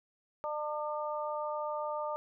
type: harmonic tone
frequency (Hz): 300.6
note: D4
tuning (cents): +40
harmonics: 2 / 3 / 4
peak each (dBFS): -36 / -38 / -39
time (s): 0.44-2.16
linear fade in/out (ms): 0
effects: none